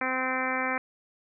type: harmonic tone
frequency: 258.5 Hz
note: C4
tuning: 21 cents flat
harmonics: 1 / 2 / 3 / 4 / 5 / 6 / 7 / 8 / 9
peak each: -35 / -35 / -35 / -35 / -35 / -35 / -35 / -35 / -35 dBFS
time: 0.01-0.78 s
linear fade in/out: 2 ms
effects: none